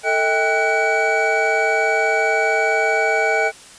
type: tone cluster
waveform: triangle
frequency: 443.8 / 639 / 791 / 1481 / 2280 Hz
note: A4 / D#5 / G5 / F#6 / C#7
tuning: +15 / +46 / +15 / +1 / +48 cents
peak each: -20 dBFS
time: 0.03-3.52 s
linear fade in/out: 50 ms
effects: white hiss -42 dBFS RMS until 3.78 s + resampled to 22050 Hz